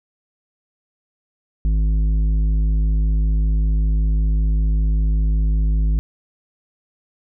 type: tone with tanh clipping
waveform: triangle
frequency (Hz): 52.6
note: G#1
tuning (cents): +23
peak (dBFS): -16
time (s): 1.65-5.99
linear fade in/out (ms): 0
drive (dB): 13
effects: none